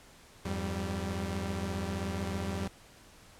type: tone cluster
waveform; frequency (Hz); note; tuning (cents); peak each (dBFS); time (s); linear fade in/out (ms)
sawtooth; 85.8 / 101 / 194.9; F2 / G#2 / G3; -30 / -48 / -10; -32 / -37 / -32; 0.45-2.68; 5
effects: pink hiss -56 dBFS RMS until 3.39 s + low-pass 11000 Hz 12 dB/octave